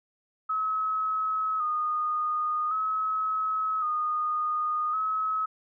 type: tone with vibrato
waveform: sine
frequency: 1257 Hz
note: D#6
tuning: 17 cents sharp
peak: -25 dBFS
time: 0.49-5.46 s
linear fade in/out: 10 ms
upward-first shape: square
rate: 0.45 Hz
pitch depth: 37 cents each way
effects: none